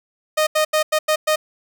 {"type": "tone bursts at uneven times", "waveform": "sawtooth", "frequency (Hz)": 618, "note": "D#5", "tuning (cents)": -12, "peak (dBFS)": -11, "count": 6, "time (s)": [[0.37, 0.47], [0.55, 0.65], [0.73, 0.83], [0.92, 0.99], [1.08, 1.16], [1.27, 1.36]], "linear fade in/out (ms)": 10, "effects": []}